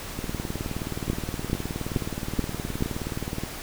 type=two click trains; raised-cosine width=3 ms; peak=-17 / -10 dBFS; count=63 / 5; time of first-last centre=0.19-3.436 / 1.1-2.824 s; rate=19.1 / 2.32 Hz; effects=pink hiss -37 dBFS RMS until 3.62 s